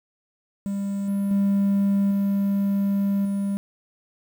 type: tone with level steps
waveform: triangle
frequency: 198.9 Hz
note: G3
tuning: 25 cents sharp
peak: -22 / -19 / -15 / -17 / -20 dBFS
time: 0.66-3.57 s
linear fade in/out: 0 ms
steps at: 1.08 / 1.31 / 2.11 / 3.25 s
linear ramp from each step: 2 ms
effects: tanh soft clip ceiling -11 dBFS + 8-bit